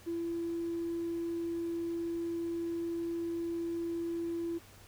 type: tone with tanh clipping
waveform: triangle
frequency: 337.1 Hz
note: E4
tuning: 39 cents sharp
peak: -32 dBFS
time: 0.06-4.59 s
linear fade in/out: 20 ms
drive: 1 dB
effects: added 97 Hz sine -58 dBFS peak until 4.87 s + pink hiss -57 dBFS RMS until 4.87 s